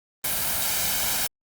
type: noise with comb filter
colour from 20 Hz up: white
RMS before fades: -25 dBFS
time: 0.24-1.27 s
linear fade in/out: 5 ms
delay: 1.3 ms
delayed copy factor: +0.55
effects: Opus 32 kbps